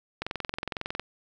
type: click train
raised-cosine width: 0.3 ms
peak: -15 dBFS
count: 18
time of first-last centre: 0.22-0.996 s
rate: 21.9 Hz
effects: none